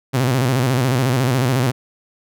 sawtooth tone with vibrato, 127.6 Hz, C3, 43 cents flat, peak -11 dBFS, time 0.13-1.72 s, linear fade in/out 20 ms, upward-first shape square, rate 14 Hz, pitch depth 95 cents each way, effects none

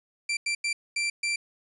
sawtooth tone bursts at uneven times, 2353 Hz, D7, 3 cents sharp, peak -22 dBFS, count 5, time 0.29-0.37 / 0.46-0.55 / 0.64-0.73 / 0.96-1.1 / 1.23-1.36 s, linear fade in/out 5 ms, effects resampled to 24000 Hz + 10-bit

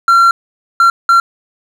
triangle tone bursts at uneven times, 1368 Hz, F6, 36 cents flat, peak -3 dBFS, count 3, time 0.08-0.31 / 0.8-0.9 / 1.09-1.2 s, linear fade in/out 2 ms, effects none

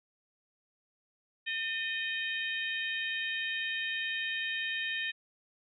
harmonic tone with a mistuned harmonic, 622.3 Hz, D#5, in tune, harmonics 3 / 4 / 5 / 6, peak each -35 / -37 / -39 / -41 dBFS, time 1.46-5.12 s, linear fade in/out 20 ms, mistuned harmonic 3, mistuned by -56 cents, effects none

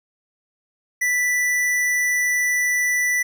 sine tone with hard clipping, 1975.5 Hz, B6, in tune, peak -19 dBFS, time 1.01-3.23 s, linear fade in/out 10 ms, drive 16 dB, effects none

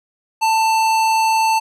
sine tone with hard clipping, 888 Hz, A5, 16 cents sharp, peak -15 dBFS, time 0.41-1.6 s, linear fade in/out 20 ms, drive 17 dB, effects none

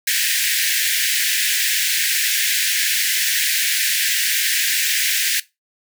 pink high-pass noise, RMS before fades -19 dBFS, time 0.07-5.4 s, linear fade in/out 5 ms, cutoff 1600 Hz, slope 96 dB/octave, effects noise-tail reverb RT60 0.2 s tail -18 dB re dry

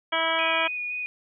harmonic tone, 326.2 Hz, E4, 18 cents flat, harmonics 1 / 2 / 3 / 4 / 5 / 6 / 7 / 9 / 10, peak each -39 / -29 / -29 / -30 / -31 / -35 / -29 / -33 / -31 dBFS, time 0.12-0.68 s, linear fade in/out 10 ms
sine tone with vibrato, 2467 Hz, D#7, 15 cents flat, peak -28 dBFS, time 0.39-1.06 s, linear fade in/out 0 ms, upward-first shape square, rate 3.9 Hz, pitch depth 11 cents each way
effects none

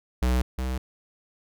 square tone pair in turn, 62.3 / 64.16 Hz, B1 / C2, +16 / -33 cents, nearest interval minor second, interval 51 cents, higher second, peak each -21 / -27 dBFS, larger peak first, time 0.22-0.42 / 0.58-0.78 s, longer neither, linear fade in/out 5 ms, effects none

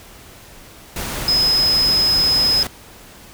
sine tone in noise, 5080 Hz, D#8, 35 cents sharp, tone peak -13 dBFS, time 1.28-2.63 s, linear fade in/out 2 ms, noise pink, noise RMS -26 dBFS, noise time 0.96-2.67 s, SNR +10 dB, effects pink hiss -42 dBFS RMS until 3.33 s

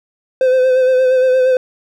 triangle tone with vibrato, 514 Hz, C5, 31 cents flat, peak -7 dBFS, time 0.41-1.57 s, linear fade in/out 2 ms, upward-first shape sine, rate 8.6 Hz, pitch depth 29 cents each way, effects none

